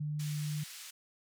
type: tone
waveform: sine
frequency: 149.8 Hz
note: D3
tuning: 35 cents sharp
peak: -33 dBFS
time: 0-0.64 s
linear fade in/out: 10 ms
type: band-pass noise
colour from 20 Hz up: white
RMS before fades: -48 dBFS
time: 0.19-0.91 s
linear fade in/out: 10 ms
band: 1700 to 9000 Hz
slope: 12 dB/octave
effects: none